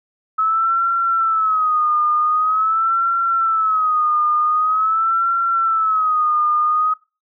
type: tone with vibrato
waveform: sine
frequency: 1287 Hz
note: E6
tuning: 42 cents flat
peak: -14 dBFS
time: 0.38-6.94 s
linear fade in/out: 10 ms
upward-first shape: sine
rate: 0.45 Hz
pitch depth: 100 cents each way
effects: noise-tail reverb RT60 0.3 s tail -21 dB re dry